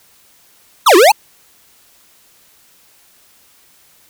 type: exponential two-way sweep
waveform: square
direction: down then up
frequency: 1408 to 326.7 to 936 Hz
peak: -5 dBFS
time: 0.86-1.12 s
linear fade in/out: 10 ms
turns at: 0.96 s
effects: white hiss -50 dBFS RMS until 4.09 s

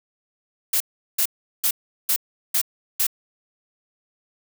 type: noise bursts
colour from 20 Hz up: blue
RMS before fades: -20 dBFS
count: 6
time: 0.73-3.068 s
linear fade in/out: 5 ms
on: 73 ms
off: 380 ms
effects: none

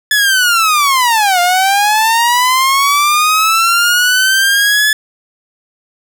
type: linear two-way sweep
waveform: sawtooth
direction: down then up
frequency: 1727 to 698.5 to 1727 Hz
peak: -5 dBFS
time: 0.11-4.93 s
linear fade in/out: 2 ms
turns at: 1.4 s
effects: none

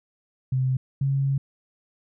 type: tone pair in turn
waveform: sine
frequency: 130 / 137.13 Hz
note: C3 / C#3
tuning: -11 / -18 cents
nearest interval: minor second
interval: 93 cents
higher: second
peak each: -20 dBFS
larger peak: neither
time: 0.52-0.77 / 1.01-1.38 s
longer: second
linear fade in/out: 5 ms
effects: none

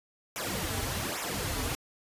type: noise with flanger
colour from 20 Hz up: pink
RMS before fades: -33 dBFS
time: 0.36-1.75 s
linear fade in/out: 0 ms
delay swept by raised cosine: 0.22 to 5.72 ms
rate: 1.2 Hz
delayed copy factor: -0.95
effects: resampled to 32000 Hz

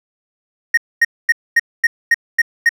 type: tone bursts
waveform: triangle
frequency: 1864.7 Hz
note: A#6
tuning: in tune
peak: -6 dBFS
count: 8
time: 0.74-2.692 s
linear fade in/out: 5 ms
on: 34 ms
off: 240 ms
effects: none

